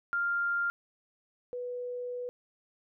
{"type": "tone pair in turn", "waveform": "sine", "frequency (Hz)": [1396.9, 492.2], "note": ["F6", "B4"], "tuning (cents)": [0, -6], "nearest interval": "octave + tritone", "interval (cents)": 1806, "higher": "first", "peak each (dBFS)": [-27, -34], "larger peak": "first", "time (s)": [[0.13, 0.7], [1.53, 2.29]], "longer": "second", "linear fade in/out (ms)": 0, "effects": []}